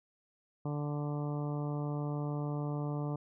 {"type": "harmonic tone", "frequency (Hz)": 146.83, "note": "D3", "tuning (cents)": 0, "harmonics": [1, 2, 3, 4, 5, 6, 7, 8], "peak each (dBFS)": [-34, -40, -44, -46, -48, -50, -51, -52], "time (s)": [0.65, 3.16], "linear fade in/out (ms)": 5, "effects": []}